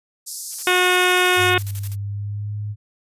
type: band-pass noise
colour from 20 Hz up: white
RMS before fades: -32 dBFS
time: 0.26-1.51 s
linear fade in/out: 20 ms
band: 4700 to 12000 Hz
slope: 48 dB/octave
type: noise with tremolo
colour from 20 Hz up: blue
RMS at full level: -33 dBFS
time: 0.5-1.96 s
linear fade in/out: 50 ms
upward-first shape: square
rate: 12 Hz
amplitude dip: 80%
type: harmonic tone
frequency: 362.8 Hz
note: F#4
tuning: 34 cents flat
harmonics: 1 / 2 / 3 / 4 / 5 / 6 / 7 / 8 / 9 / 10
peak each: -20 / -24 / -24 / -21 / -25 / -25 / -23 / -26 / -30 / -27 dBFS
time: 0.67-1.58 s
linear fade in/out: 2 ms
type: tone with pitch glide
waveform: sine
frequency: 100.1 to 104.35 Hz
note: G2 to G#2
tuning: +37 to +9 cents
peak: -24 dBFS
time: 1.36-2.76 s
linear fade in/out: 50 ms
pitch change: +72 cents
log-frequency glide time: 1.9-2.56 s
effects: resampled to 32000 Hz